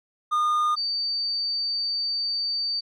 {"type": "tone pair in turn", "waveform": ["triangle", "sine"], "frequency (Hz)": [1219, 4602], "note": ["D#6", "D8"], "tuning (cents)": [-36, -36], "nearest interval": "octave + major seventh", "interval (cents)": 2300, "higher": "second", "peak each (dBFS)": [-18, -24], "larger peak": "first", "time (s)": [[0.31, 0.76], [0.76, 2.81]], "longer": "second", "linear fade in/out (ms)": 20, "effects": []}